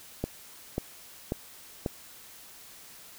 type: click train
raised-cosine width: 2 ms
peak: -15 dBFS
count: 4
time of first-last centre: 0.24-1.862 s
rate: 1.85 Hz
effects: white hiss -50 dBFS RMS until 3.18 s